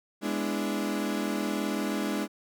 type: chord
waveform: 35% pulse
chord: E dominant seventh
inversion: first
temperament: equal with one note detuned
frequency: 207.7 / 246.9 / 293.7 / 332.1 Hz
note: G#3 / B3 / D4 / E4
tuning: 0 / 0 / 0 / +13 cents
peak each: -30 / -35 / -31 / -34 dBFS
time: 0.21-2.28 s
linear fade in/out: 50 ms
effects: none